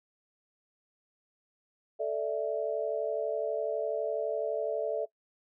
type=chord; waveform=sine; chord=A suspended fourth; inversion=none; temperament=equal; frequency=440 / 587.3 / 659.3 Hz; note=A4 / D5 / E5; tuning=0 / 0 / 0 cents; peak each=-33 dBFS; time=1.99-5.06 s; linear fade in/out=20 ms; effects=noise-tail reverb RT60 0.1 s tail -21 dB re dry